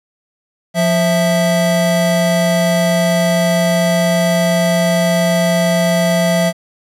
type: tone pair together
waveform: square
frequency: 175.38 / 659.3 Hz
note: F3 / E5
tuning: +8 / 0 cents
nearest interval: octave + major seventh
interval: 2292 cents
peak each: -15 dBFS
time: 0.74-6.53 s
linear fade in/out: 50 ms
effects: resampled to 32000 Hz + 8-bit